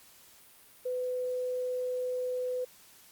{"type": "tone", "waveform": "sine", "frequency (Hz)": 502, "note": "B4", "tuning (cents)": 28, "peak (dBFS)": -30, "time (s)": [0.85, 2.65], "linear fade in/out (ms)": 10, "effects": ["white hiss -57 dBFS RMS until 3.11 s", "Opus 48 kbps"]}